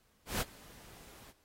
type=noise with ADSR envelope; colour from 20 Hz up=pink; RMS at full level=-33 dBFS; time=0.26-1.33 s; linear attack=150 ms; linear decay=26 ms; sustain=-23 dB; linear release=33 ms; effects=pink hiss -71 dBFS RMS until 1.44 s + AAC 48 kbps